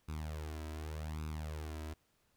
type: tone with flanger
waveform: sawtooth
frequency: 77.3 Hz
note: D#2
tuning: 11 cents flat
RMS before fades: -42 dBFS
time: 0.08-1.94 s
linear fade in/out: 10 ms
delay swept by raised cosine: 0.79 to 3.09 ms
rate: 0.86 Hz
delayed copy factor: +0.75
effects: pink hiss -75 dBFS RMS until 2.36 s